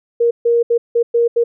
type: tone bursts at uneven times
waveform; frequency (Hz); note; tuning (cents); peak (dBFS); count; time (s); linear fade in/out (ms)
sine; 470; A#4; +14; -10; 6; 0.2-0.31 / 0.45-0.63 / 0.7-0.78 / 0.95-1.03 / 1.14-1.28 / 1.36-1.44; 10
effects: none